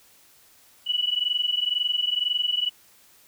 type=tone pair together; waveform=sine; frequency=2938 / 2960 Hz; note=F#7 / F#7; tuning=-13 / 0 cents; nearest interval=unison; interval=13 cents; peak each=-25 dBFS; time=0.86-2.7 s; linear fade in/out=20 ms; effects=white hiss -56 dBFS RMS until 3.27 s